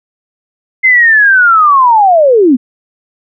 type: linear sweep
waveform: sine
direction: down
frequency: 2092 to 230.3 Hz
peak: -3 dBFS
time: 0.83-2.57 s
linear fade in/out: 20 ms
effects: none